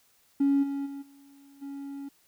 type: tone with level steps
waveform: triangle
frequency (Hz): 278.8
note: C#4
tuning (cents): +10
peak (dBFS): -17 / -27 / -34 / -50 / -34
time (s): 0.4-2.09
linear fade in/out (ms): 10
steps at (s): 0.62 / 0.85 / 1.01 / 1.61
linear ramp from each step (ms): 20
effects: tanh soft clip ceiling -17 dBFS + white hiss -65 dBFS RMS until 2.27 s